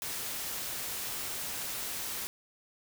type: noise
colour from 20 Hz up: white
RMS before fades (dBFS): -37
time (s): 0.02-2.27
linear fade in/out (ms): 0
effects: none